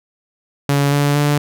sawtooth tone with pitch steps, 141.7 / 143.84 / 146.02 Hz, C#3 / D3 / D3, +38 / -36 / -10 cents, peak -9 dBFS, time 0.69-1.38 s, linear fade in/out 2 ms, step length 230 ms, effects none

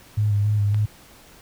sine tone with vibrato, 103.83 Hz, G#2, in tune, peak -17 dBFS, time 0.17-0.86 s, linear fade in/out 10 ms, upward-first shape square, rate 3.6 Hz, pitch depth 27 cents each way
click, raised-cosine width 0.3 ms, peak -22 dBFS, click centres 0.745 s
effects pink hiss -49 dBFS RMS until 1.41 s

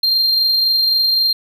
triangle tone with amplitude modulation, 4186 Hz, C8, in tune, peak -10 dBFS, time 0.03-1.33 s, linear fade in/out 5 ms, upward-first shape sine, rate 23.8 Hz, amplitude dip 25%, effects none

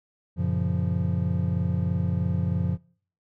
triangle chord, Gb major seventh, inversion none, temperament just, 92.5 / 115.62 / 138.75 / 173.43 Hz, Gb2 / Bb2 / Db3 / F3, 0 / -14 / +2 / -12 cents, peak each -25 / -30 / -28 / -25 dBFS, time 0.36-2.78 s, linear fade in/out 50 ms, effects noise-tail reverb RT60 0.5 s tail -23 dB re dry

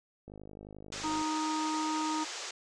click train, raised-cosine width 2 ms, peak -34 dBFS, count 49, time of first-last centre 0.28-1.214 s, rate 51.4 Hz
white band-pass noise, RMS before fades -41 dBFS, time 0.92-2.51 s, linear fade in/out 5 ms, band 350 to 7400 Hz, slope 48 dB/octave
harmonic tone, 311.1 Hz, D#4, in tune, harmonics 1 / 3 / 4, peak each -33 / -34 / -39 dBFS, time 1.03-2.25 s, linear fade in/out 20 ms
effects none

